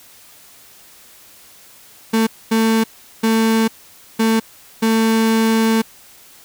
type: tone bursts at uneven times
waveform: 35% pulse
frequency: 223.6 Hz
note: A3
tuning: 28 cents sharp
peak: -11 dBFS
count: 5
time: 2.13-2.27 / 2.51-2.84 / 3.23-3.68 / 4.19-4.4 / 4.82-5.82 s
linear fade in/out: 10 ms
effects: white hiss -45 dBFS RMS until 6.44 s